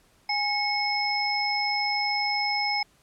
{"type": "tone cluster", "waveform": "sine", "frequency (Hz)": [824, 2187, 5160], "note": ["G#5", "C#7", "E8"], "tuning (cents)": [-14, -24, -38], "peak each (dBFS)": -28, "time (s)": [0.29, 2.83], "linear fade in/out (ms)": 5, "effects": ["pink hiss -62 dBFS RMS until 3.02 s", "low-pass 12000 Hz 12 dB/octave"]}